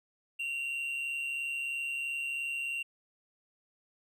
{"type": "tone with amplitude modulation", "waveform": "triangle", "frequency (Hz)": 2756, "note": "F7", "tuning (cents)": -24, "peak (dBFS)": -29, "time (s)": [0.39, 2.83], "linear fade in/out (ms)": 10, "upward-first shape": "sine", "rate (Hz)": 143, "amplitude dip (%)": 45, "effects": []}